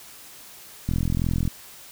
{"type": "click train", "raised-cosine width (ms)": 5, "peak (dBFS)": -12, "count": 26, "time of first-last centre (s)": [0.89, 1.477], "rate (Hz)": 42.6, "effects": ["white hiss -45 dBFS RMS until 1.91 s"]}